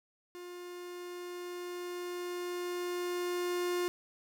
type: tone with level ramp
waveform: 45% pulse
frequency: 354.8 Hz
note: F4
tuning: 27 cents sharp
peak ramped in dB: -44 to -30 dBFS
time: 0.35-3.88 s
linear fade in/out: 0 ms
effects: none